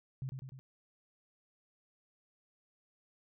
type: tone with echo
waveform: sine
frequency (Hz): 132.4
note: C3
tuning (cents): +21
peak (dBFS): -36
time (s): 0.22-0.29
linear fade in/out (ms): 0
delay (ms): 100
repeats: 3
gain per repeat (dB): -4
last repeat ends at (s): 0.59
effects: none